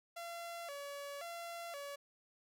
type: tone with vibrato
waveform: sawtooth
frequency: 622.3 Hz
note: D#5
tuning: in tune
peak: -40 dBFS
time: 0.16-1.96 s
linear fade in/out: 10 ms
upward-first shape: square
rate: 0.95 Hz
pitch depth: 160 cents each way
effects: none